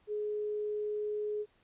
sine tone, 420.4 Hz, G#4, 21 cents sharp, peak -32 dBFS, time 0.07-1.46 s, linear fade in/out 50 ms, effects pink hiss -69 dBFS RMS until 1.63 s + resampled to 8000 Hz

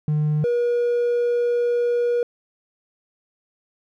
triangle tone pair in turn, 151.2 / 480 Hz, D#3 / B4, -49 / -49 cents, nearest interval octave + minor sixth, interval 2000 cents, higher second, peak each -15 dBFS, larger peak neither, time 0.08-0.44 / 0.44-2.23 s, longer second, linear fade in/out 2 ms, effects tanh soft clip ceiling -12 dBFS

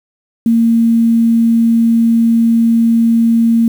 sine tone with quantisation, 230 Hz, A#3, 23 cents flat, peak -7 dBFS, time 0.46-3.68 s, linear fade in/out 2 ms, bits 6, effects none

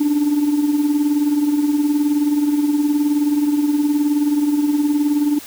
sine tone with tremolo, 293.7 Hz, D4, in tune, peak -9 dBFS, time 0-5.39 s, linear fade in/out 10 ms, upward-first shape triangle, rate 19 Hz, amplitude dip 70%, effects tanh soft clip ceiling -11 dBFS + white hiss -37 dBFS RMS until 5.46 s

